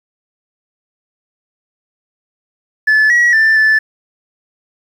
sine tone with pitch steps, 1733 / 1918 / 1773 / 1748 Hz, A6 / A#6 / A6 / A6, -27 / +49 / +13 / -12 cents, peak -5 dBFS, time 2.87-3.79 s, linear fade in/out 10 ms, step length 230 ms, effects tanh soft clip ceiling -6 dBFS + 7-bit

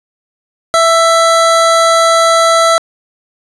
square tone pair together, 661.9 / 1326 Hz, E5 / E6, +7 / +10 cents, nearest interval octave, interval 1203 cents, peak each -10 dBFS, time 0.74-2.78 s, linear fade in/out 0 ms, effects resampled to 24000 Hz + 7-bit

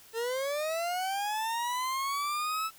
40% pulse linear sweep, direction up, 444.3 to 1318.5 Hz, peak -29 dBFS, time 0.13-2.71 s, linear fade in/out 50 ms, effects white hiss -55 dBFS RMS until 2.78 s

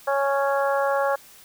harmonic tone, 277.2 Hz, C#4, in tune, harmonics 2 / 3 / 4 / 5 / 6, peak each -22 / -26 / -28 / -30 / -32 dBFS, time 0.07-1.16 s, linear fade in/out 10 ms, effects white hiss -49 dBFS RMS until 1.44 s

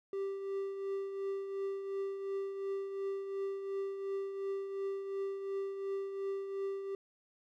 triangle tone with tremolo, 392 Hz, G4, in tune, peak -31 dBFS, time 0.13-6.95 s, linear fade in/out 2 ms, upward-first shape triangle, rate 2.8 Hz, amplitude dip 55%, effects none

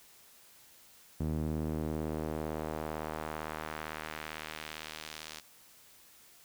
sawtooth tone with band-pass filter sweep, 77.78 Hz, D#2, in tune, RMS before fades -38 dBFS, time 1.2-5.4 s, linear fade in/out 5 ms, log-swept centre 190 to 5100 Hz, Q 0.89, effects white hiss -59 dBFS RMS until 6.44 s

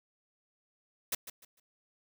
white noise with echo, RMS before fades -32 dBFS, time 1.12-1.15 s, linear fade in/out 5 ms, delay 150 ms, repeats 3, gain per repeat -12 dB, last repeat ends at 1.6 s, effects none

